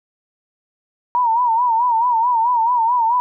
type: tone with vibrato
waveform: sine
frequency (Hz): 943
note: A#5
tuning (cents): +20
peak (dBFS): -13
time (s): 1.15-3.2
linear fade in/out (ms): 0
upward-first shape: sine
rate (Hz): 4.6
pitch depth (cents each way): 100
effects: none